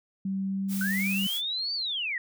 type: tone with pitch glide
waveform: sine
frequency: 192.9 to 194.58 Hz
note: G3 to G3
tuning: -28 to -13 cents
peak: -27 dBFS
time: 0.25-1.27 s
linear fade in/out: 5 ms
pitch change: +15 cents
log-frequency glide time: 0.37-0.65 s
type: noise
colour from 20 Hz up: blue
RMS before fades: -37 dBFS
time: 0.68-1.42 s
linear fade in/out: 50 ms
type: linear two-way sweep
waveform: sine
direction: up then down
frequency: 1461 to 4638 to 1835 Hz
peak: -28 dBFS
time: 0.81-2.18 s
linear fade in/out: 2 ms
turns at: 1.74 s
effects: none